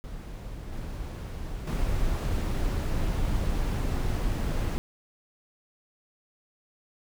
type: noise with level steps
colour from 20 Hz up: brown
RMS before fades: -38 / -35 / -27 dBFS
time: 0.04-4.78 s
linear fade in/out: 0 ms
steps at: 0.72 / 1.67 s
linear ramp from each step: 5 ms
effects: none